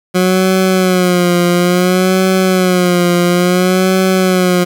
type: tone with vibrato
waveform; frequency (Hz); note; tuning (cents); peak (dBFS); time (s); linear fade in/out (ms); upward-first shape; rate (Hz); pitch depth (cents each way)
20% pulse; 181.6; F#3; -32; -4; 0.14-4.65; 20; sine; 0.58; 61
effects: 7-bit